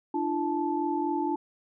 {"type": "tone cluster", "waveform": "sine", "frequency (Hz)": [297.5, 341.6, 873], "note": ["D4", "F4", "A5"], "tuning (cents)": [22, -38, -14], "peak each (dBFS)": -30, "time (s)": [0.14, 1.36], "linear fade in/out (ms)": 5, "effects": []}